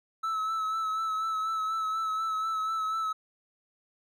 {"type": "tone with vibrato", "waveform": "triangle", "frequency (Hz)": 1304, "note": "E6", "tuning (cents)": -19, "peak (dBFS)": -26, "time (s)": [0.23, 3.13], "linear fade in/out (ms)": 10, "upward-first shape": "sine", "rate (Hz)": 4.1, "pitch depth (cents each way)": 28, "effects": []}